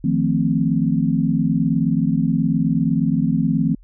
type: chord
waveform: sine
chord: F dominant seventh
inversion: third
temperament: equal with one note detuned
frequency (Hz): 155.56 / 174.61 / 223.3 / 261.6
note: Eb3 / F3 / A3 / C4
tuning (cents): 0 / 0 / +26 / 0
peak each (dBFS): -21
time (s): 0.04-3.75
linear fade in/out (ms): 5
effects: added 40 Hz sine -43 dBFS peak until 3.83 s